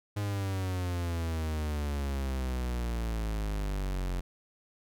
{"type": "exponential sweep", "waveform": "45% pulse", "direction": "down", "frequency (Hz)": [103.83, 44.35], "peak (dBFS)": -30, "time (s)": [0.16, 4.21], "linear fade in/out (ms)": 10, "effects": []}